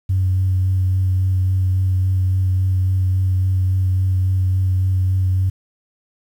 sine tone with vibrato, 93.5 Hz, F#2, 19 cents sharp, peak -13 dBFS, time 0.09-5.5 s, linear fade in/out 10 ms, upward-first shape sine, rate 3.6 Hz, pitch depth 15 cents each way, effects tanh soft clip ceiling -10 dBFS + 8-bit

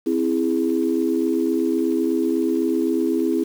sine chord, C augmented, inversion none, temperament equal with one note detuned, 261.6 / 329.6 / 413.2 Hz, C4 / E4 / G#4, 0 / 0 / -9 cents, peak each -22 / -20 / -24 dBFS, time 0.06-3.44 s, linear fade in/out 10 ms, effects tanh soft clip ceiling -8 dBFS + 7-bit

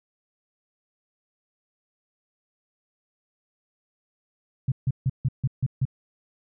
sine tone bursts, 130.81 Hz, C3, in tune, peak -19 dBFS, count 7, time 4.68-5.853 s, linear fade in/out 5 ms, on 39 ms, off 150 ms, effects none

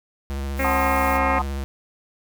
square tone with vibrato, 68.9 Hz, C#2, 10 cents flat, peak -26 dBFS, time 0.3-1.64 s, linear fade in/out 0 ms, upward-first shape square, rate 15 Hz, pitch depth 22 cents each way
blue noise, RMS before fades -37 dBFS, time 0.56-1.2 s, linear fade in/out 50 ms
harmonic tone, 268.5 Hz, C4, 45 cents sharp, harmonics 1 / 2 / 3 / 4 / 5 / 6 / 7 / 8 / 9 / 10, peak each -28 / -26 / -34 / -37 / -36 / -33 / -31 / -29 / -35 / -40 dBFS, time 0.59-1.39 s, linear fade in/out 5 ms
sine chord, F# diminished seventh, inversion none, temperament equal, 740 / 880 / 1046.5 / 1244.5 Hz, F#5 / A5 / C6 / Eb6, 0 / 0 / 0 / 0 cents, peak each -26 dBFS, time 0.64-1.42 s, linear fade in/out 5 ms
effects none

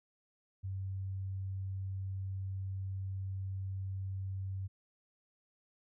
sine tone, 95.9 Hz, G2, 37 cents flat, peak -36 dBFS, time 0.63-4.68 s, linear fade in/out 20 ms, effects none

